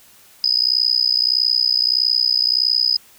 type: tone with amplitude modulation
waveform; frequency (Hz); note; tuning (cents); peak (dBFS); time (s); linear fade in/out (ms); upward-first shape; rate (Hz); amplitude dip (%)
sine; 5000; D#8; +8; -10; 0.44-2.97; 0; sine; 61.6; 100
effects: white hiss -49 dBFS RMS until 3.18 s